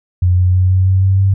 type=tone with pitch steps; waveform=sine; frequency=89.7 / 90.9 / 92.12 / 93.35 / 94.6 / 95.86 / 97.14 Hz; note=F2 / F#2 / F#2 / F#2 / F#2 / G2 / G2; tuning=+47 / -30 / -7 / +16 / +39 / -38 / -15 cents; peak=-8 dBFS; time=0.22-1.34 s; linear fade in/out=5 ms; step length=160 ms; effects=none